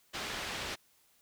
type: low-pass noise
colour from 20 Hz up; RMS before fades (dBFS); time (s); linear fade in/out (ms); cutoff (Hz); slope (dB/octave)
white; -39; 0.13-0.76; 20; 3700; 12
effects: white hiss -68 dBFS RMS until 1.21 s